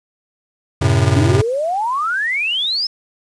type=chord; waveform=square; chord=F# diminished; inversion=none; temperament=just; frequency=92.5 / 111 / 133.2 Hz; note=F#2 / A2 / C3; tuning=0 / +16 / +31 cents; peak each=-17 dBFS; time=0.81-1.42 s; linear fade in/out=10 ms
type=exponential sweep; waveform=sine; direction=up; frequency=276.3 to 5274 Hz; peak=-16 dBFS; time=1.16-2.87 s; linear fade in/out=5 ms
effects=resampled to 22050 Hz + 7-bit